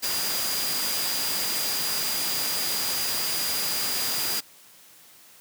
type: tone in noise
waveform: sine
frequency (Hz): 4854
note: D#8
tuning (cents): -44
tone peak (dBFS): -30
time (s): 0.02-4.41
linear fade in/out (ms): 20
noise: white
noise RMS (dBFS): -28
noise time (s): 0.02-4.41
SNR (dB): -5
effects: white hiss -52 dBFS RMS until 5.4 s + high-pass 100 Hz 12 dB/octave

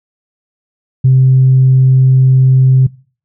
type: tone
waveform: sine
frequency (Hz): 130.81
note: C3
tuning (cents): 0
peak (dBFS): -3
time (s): 1.04-2.87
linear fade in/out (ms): 10
effects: noise-tail reverb RT60 0.4 s tail -22 dB re dry + tanh soft clip ceiling 0 dBFS

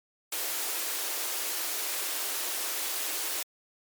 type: high-pass noise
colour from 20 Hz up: white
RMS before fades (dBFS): -32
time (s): 0.32-3.43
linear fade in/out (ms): 5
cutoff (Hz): 290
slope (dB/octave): 96
effects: MP3 96 kbps

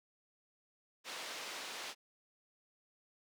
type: band-pass noise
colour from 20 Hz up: white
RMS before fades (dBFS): -45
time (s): 1.04-1.95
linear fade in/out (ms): 50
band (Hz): 360 to 4400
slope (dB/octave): 12
effects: none

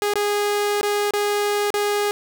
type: tone with dropouts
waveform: sawtooth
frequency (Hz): 412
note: G#4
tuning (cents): -14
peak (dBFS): -15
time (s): 0.02-2.11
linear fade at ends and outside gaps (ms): 0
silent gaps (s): 0.137-0.156 / 0.811-0.83 / 1.108-1.136 / 1.704-1.741
effects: none

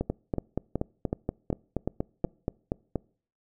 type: two click trains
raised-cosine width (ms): 2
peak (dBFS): -14 / -14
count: 13 / 7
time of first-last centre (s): 0.1-2.957 / 0.01-2.249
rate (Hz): 4.2 / 2.68
effects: noise-tail reverb RT60 0.5 s tail -26 dB re dry

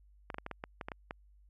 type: clicks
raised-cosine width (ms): 0.5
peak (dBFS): -24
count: 10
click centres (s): 0.302 / 0.344 / 0.384 / 0.464 / 0.513 / 0.639 / 0.812 / 0.885 / 0.918 / 1.109
effects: added 50 Hz sine -59 dBFS peak until 1.49 s

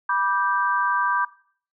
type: chord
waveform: sine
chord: G major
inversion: first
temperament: just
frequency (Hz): 980 / 1176 / 1568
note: B5 / D6 / G6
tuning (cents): -14 / +2 / 0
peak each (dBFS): -24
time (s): 0.09-1.25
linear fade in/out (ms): 5
effects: noise-tail reverb RT60 0.5 s tail -19 dB re dry

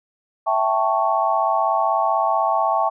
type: chord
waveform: sine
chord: A dominant seventh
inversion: second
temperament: equal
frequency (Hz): 659.3 / 784 / 880 / 1108.7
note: E5 / G5 / A5 / C#6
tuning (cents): 0 / 0 / 0 / 0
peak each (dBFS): -22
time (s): 0.46-2.9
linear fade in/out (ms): 20
effects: none

